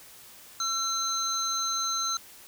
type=tone cluster; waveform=sine; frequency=1344 / 4040 / 6300 Hz; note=E6 / B7 / G8; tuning=+33 / +39 / +8 cents; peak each=-31 dBFS; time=0.6-2.17 s; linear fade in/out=2 ms; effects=white hiss -50 dBFS RMS until 2.47 s